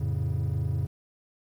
triangle chord, F augmented, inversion none, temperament equal, 87.31 / 110 / 138.59 Hz, F2 / A2 / C#3, 0 / 0 / 0 cents, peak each -27 dBFS, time 0-0.87 s, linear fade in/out 10 ms, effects tanh soft clip ceiling -19 dBFS + 10-bit

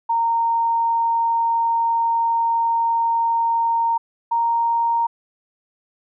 sine tone pair in turn, 923 / 929.4 Hz, A#5 / A#5, -17 / -5 cents, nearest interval unison, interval 12 cents, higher second, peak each -16 dBFS, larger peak neither, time 0.09-3.98 / 4.31-5.07 s, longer first, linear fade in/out 10 ms, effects none

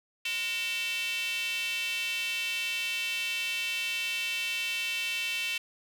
square tone with high-pass filter, 205.4 Hz, G#3, 19 cents flat, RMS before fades -32 dBFS, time 0.25-5.58 s, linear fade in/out 5 ms, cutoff 2700 Hz, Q 5.4, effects none

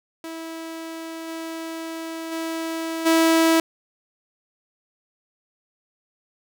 sawtooth tone with level steps, 326.3 Hz, E4, 18 cents flat, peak -28 / -26 / -22 / -11 dBFS, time 0.24-3.6 s, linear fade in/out 2 ms, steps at 1.27 / 2.31 / 3.05 s, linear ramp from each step 20 ms, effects none

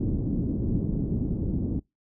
white low-pass noise, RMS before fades -27 dBFS, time 0-1.8 s, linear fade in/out 10 ms, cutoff 280 Hz, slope 24 dB/octave, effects noise-tail reverb RT60 0.2 s tail -25 dB re dry

